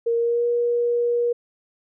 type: tone with pitch glide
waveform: sine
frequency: 465.6 to 477.3 Hz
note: A#4 to A#4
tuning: -2 to +41 cents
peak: -18 dBFS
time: 0.06-1.33 s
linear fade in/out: 10 ms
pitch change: +43 cents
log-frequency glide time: 0.16-0.46 s
effects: none